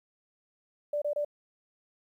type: tone bursts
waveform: sine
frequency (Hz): 587.3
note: D5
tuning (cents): 0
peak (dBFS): -27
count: 3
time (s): 0.93-1.248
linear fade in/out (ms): 5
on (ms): 88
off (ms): 27
effects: 11-bit